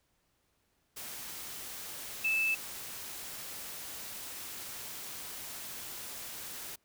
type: tone in noise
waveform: sine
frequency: 2628 Hz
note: E7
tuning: 6 cents flat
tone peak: -27 dBFS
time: 2.24-2.55 s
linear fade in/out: 10 ms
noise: white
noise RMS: -43 dBFS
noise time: 0.96-6.76 s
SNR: +13 dB
effects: pink hiss -75 dBFS RMS until 6.84 s